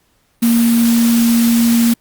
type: tone in noise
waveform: sine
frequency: 233.1 Hz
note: A#3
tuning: in tune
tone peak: -9 dBFS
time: 0.42-1.94 s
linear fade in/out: 10 ms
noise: white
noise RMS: -22 dBFS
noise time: 0.42-1.94 s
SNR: +10 dB
effects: pink hiss -59 dBFS RMS until 2 s + Opus 48 kbps